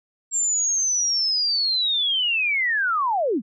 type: linear sweep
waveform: sine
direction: down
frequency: 7459 to 177.5 Hz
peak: -19 dBFS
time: 0.31-3.42 s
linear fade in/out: 50 ms
effects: none